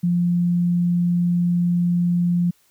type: tone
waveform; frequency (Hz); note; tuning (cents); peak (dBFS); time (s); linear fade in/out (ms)
sine; 174.61; F3; 0; -16; 0.03-2.51; 10
effects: white hiss -60 dBFS RMS until 2.7 s